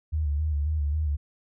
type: tone with vibrato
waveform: sine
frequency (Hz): 75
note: D2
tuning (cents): +37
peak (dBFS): -23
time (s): 0.12-1.17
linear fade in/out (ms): 20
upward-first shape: square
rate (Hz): 3.7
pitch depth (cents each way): 58
effects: none